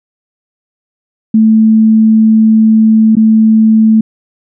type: tone with dropouts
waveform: sine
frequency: 220 Hz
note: A3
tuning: in tune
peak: -3 dBFS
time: 1.34-4.01 s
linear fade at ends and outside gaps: 5 ms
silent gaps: 3.154-3.167 s
effects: none